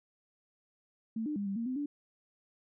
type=tone with pitch steps; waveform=sine; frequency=223.4 / 300.1 / 202.3 / 196.7 / 231 / 256.3 / 289.7 Hz; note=A3 / D4 / G#3 / G3 / A#3 / C4 / D4; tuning=+27 / +38 / -45 / +6 / -16 / -36 / -24 cents; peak=-32 dBFS; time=1.16-1.86 s; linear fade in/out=5 ms; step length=100 ms; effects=none